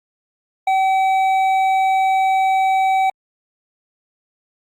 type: tone with hard clipping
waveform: sine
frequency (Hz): 765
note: G5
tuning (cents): -42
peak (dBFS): -15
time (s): 0.67-3.1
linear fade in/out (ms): 5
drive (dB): 7
effects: Opus 48 kbps